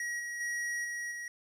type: tone with level steps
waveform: square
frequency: 1906 Hz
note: A#6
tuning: 38 cents sharp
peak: -34 / -37 / -33 / -36 / -39 dBFS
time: 0-1.28 s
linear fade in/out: 2 ms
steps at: 0.19 / 0.4 / 0.84 / 1.11 s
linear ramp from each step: 10 ms
effects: low-pass 10000 Hz 12 dB/octave + 11-bit